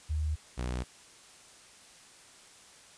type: tone pair in turn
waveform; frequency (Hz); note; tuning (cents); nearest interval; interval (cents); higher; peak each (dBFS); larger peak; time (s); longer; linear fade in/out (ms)
sine / sawtooth; 76.8 / 61.82; D#2 / B1; -22 / +2; major third; 376; first; -28; neither; 0.09-0.36 / 0.57-0.84; neither; 20
effects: white hiss -55 dBFS RMS until 2.97 s + resampled to 22050 Hz